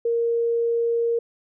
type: tone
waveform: sine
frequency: 466.2 Hz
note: A#4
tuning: in tune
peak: -19 dBFS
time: 0.05-1.19 s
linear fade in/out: 5 ms
effects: none